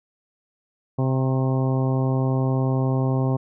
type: harmonic tone with a mistuned harmonic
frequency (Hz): 131.3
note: C3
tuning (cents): +6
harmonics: 1 / 2 / 3 / 4 / 5 / 6 / 7 / 8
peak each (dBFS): -20 / -26 / -30 / -32 / -34 / -36 / -37 / -38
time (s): 0.98-3.37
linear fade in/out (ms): 10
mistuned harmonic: 8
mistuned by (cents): +36
effects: none